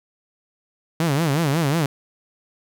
sawtooth tone with vibrato, 152.2 Hz, D#3, 38 cents flat, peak -14 dBFS, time 1-1.86 s, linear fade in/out 2 ms, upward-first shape sine, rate 5.5 Hz, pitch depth 200 cents each way, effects none

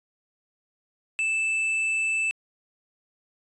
sine tone with tanh clipping, 2637 Hz, E7, in tune, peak -24 dBFS, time 1.19-2.31 s, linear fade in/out 0 ms, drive 7 dB, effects resampled to 22050 Hz

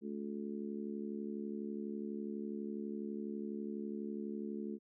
harmonic tone, 72.1 Hz, D2, 31 cents flat, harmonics 3 / 4 / 5 / 6, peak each -41 / -47 / -45 / -49 dBFS, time 0.01-4.79 s, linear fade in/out 50 ms, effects none

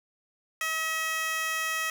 15% pulse tone with high-pass filter, 640 Hz, D#5, 49 cents sharp, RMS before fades -30 dBFS, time 0.61-1.9 s, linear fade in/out 2 ms, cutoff 1600 Hz, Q 1, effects none

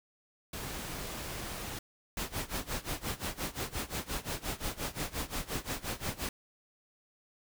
pink noise, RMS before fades -40 dBFS, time 0.53-1.79 s, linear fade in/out 5 ms
pink noise with tremolo, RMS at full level -34 dBFS, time 2.17-6.29 s, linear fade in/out 2 ms, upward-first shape sine, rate 5.7 Hz, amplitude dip 90%
effects none

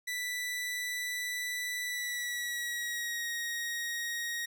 sawtooth tone with pitch glide, 1975.5 to 1879.8 Hz, B6 to A#6, 0 to +14 cents, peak -30 dBFS, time 0.07-4.46 s, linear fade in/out 10 ms, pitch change -86 cents, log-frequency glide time 1.84-3.28 s, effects none

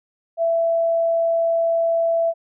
sine tone, 666 Hz, E5, 18 cents sharp, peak -16 dBFS, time 0.37-2.34 s, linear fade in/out 50 ms, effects none

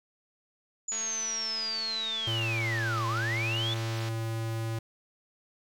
sine linear two-way sweep, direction down then up, 6970 to 1001 to 3534 Hz, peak -30 dBFS, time 0.88-3.74 s, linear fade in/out 5 ms, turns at 3.07 s
click train, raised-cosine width 0.2 ms, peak -24 dBFS, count 704, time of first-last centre 0.92-4.087 s, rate 222 Hz
square tone with pitch glide, 113.6 to 112.95 Hz, A#2 to A2, -44 to +46 cents, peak -31 dBFS, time 2.27-4.79 s, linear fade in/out 5 ms, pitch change -10 cents, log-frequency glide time 3.75-3.81 s
effects none

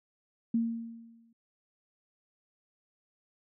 sine tone with exponential decay, 230 Hz, A#3, 23 cents flat, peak -23 dBFS, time 0.54-1.33 s, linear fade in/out 5 ms, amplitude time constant 170 ms, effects none

